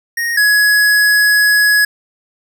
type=tone pair in turn; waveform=square; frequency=1864 / 1680.4 Hz; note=A#6 / G#6; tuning=-1 / +20 cents; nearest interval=major second; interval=179 cents; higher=first; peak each=-16 / -9 dBFS; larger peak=second; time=0.17-0.37 / 0.37-1.85 s; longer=second; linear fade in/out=5 ms; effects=none